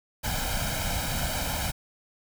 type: noise with comb filter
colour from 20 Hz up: pink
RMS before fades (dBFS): -29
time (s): 0.23-1.72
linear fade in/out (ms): 20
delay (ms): 1.3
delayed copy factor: +0.8
effects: none